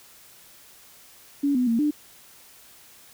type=tone with pitch steps; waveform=sine; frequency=283.5 / 250 / 230 / 297.4 Hz; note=C#4 / B3 / A#3 / D4; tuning=+39 / +21 / -23 / +22 cents; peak=-19 dBFS; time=1.43-1.91 s; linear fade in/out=10 ms; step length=120 ms; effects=white hiss -51 dBFS RMS until 3.13 s